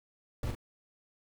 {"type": "noise with echo", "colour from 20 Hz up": "brown", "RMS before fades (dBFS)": -34, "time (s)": [0.43, 0.51], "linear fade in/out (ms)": 2, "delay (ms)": 41, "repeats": 1, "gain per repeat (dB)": -4, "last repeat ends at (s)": 0.551, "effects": []}